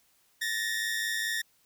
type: tone pair together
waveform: sawtooth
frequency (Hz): 1760 / 1864.7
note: A6 / A#6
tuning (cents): 0 / 0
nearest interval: minor second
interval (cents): 100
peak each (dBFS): -29 / -28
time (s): 0.41-1.42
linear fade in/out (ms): 10
effects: white hiss -67 dBFS RMS until 1.65 s